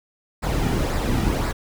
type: noise with flanger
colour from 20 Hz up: brown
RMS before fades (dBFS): -22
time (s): 0.42-1.53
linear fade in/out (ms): 20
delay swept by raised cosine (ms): 0.31 to 1.91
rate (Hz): 1.9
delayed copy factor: -0.5
effects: none